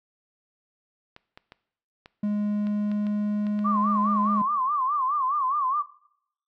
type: clicks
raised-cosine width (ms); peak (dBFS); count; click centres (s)
0.3; -28; 9; 1.164 / 1.375 / 1.521 / 2.059 / 2.67 / 2.916 / 3.068 / 3.468 / 3.591
type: tone with pitch glide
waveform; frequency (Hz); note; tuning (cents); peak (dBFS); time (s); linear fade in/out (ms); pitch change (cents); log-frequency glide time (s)
triangle; 207.7 to 208.9; G#3 to G#3; 0 to +10; -21; 2.23-4.42; 5; +10; 2.44-4.29
type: tone with vibrato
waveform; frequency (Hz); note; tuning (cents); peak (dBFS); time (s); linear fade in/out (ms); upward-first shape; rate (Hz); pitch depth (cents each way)
sine; 1108; C#6; -1; -22; 3.64-5.83; 20; sine; 4.8; 150
effects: noise-tail reverb RT60 0.7 s tail -19 dB re dry